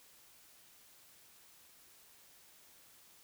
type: silence
effects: white hiss -62 dBFS RMS until 3.23 s